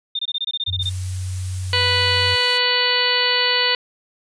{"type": "tone bursts", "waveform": "sine", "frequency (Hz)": 3626, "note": "A#7", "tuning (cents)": -49, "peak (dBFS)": -20, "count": 12, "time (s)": [0.15, 0.895], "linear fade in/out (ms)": 5, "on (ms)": 41, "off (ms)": 23}
{"type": "tone", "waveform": "sine", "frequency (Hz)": 92.5, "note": "F#2", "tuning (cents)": 0, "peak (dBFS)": -23, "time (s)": [0.67, 2.36], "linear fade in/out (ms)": 20}
{"type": "noise", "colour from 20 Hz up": "blue", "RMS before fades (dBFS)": -34, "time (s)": [0.81, 2.59], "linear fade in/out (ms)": 20}
{"type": "harmonic tone", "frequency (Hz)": 493.9, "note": "B4", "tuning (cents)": 0, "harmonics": [1, 2, 3, 4, 5, 6, 7, 8, 9], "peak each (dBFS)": [-26, -26, -27, -23, -27, -21, -30, -26, -22], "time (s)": [1.73, 3.75], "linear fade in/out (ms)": 2}
{"effects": ["resampled to 22050 Hz"]}